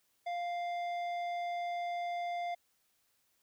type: tone with tanh clipping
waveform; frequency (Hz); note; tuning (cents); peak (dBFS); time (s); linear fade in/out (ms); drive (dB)
sine; 698.5; F5; 0; -36; 0.26-2.55; 10; 11
effects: white hiss -75 dBFS RMS until 3.42 s